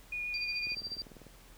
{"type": "tone with vibrato", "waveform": "sine", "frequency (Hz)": 2447, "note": "D#7", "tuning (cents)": -29, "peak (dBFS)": -34, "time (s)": [0.12, 0.75], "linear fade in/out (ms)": 5, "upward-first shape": "sine", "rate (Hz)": 7.4, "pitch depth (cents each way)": 9}
{"type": "tone with tremolo", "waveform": "sine", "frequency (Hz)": 4699, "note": "D8", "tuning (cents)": 0, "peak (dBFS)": -34, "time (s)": [0.34, 1.02], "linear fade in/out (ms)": 0, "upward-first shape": "sine", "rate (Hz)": 14, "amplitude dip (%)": 85}
{"type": "click train", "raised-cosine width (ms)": 2, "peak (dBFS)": -37, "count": 13, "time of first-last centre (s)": [0.67, 1.267], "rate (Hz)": 20.1}
{"effects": ["added 40 Hz sine -55 dBFS peak until 1.57 s", "pink hiss -58 dBFS RMS until 1.57 s"]}